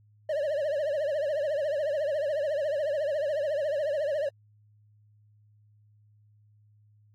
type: tone with vibrato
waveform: triangle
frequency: 589 Hz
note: D5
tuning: 5 cents sharp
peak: -24 dBFS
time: 0.29-4.29 s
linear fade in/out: 5 ms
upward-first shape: triangle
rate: 14 Hz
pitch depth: 150 cents each way
effects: added 105 Hz sine -58 dBFS peak until 7.14 s + AAC 48 kbps